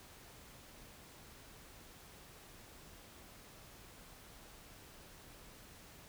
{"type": "silence", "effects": ["pink hiss -57 dBFS RMS until 6.08 s"]}